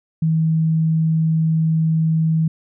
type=tone; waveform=sine; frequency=160.4 Hz; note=E3; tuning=47 cents flat; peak=-14 dBFS; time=0.22-2.48 s; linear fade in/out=5 ms; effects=none